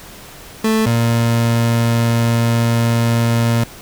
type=tone pair in turn; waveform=30% pulse; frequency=220 / 116.54 Hz; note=A3 / A#2; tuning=0 / 0 cents; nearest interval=major seventh; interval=1100 cents; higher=first; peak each=-10 dBFS; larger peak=neither; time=0.64-0.86 / 0.86-3.64 s; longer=second; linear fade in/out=5 ms; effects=pink hiss -37 dBFS RMS until 3.81 s